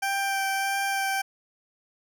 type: tone with vibrato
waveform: 20% pulse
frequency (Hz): 784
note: G5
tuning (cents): 0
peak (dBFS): -20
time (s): 0.02-1.22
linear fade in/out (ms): 10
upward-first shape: sine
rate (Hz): 1.6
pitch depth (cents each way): 12
effects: none